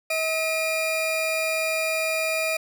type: tone pair together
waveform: 40% pulse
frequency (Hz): 640 / 2419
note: D#5 / D#7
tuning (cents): +49 / -49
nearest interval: octave + major seventh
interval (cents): 2302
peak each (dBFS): -25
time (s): 0.1-2.57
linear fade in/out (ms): 5
effects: none